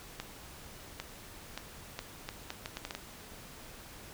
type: accelerating click train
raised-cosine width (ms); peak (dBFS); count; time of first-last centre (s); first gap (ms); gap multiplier
0.2; -20; 11; 0.2-2.95; 800; 0.72
effects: pink hiss -50 dBFS RMS until 4.13 s